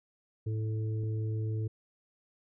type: harmonic tone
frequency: 109.1 Hz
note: A2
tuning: 14 cents flat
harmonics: 1 / 3 / 4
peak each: -30 / -44 / -44 dBFS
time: 0.46-1.68 s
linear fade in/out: 10 ms
type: clicks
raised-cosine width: 3 ms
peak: -34 / -42 dBFS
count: 2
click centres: 1.036 / 1.184 s
effects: none